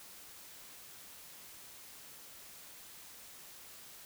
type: silence
effects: white hiss -53 dBFS RMS until 4.05 s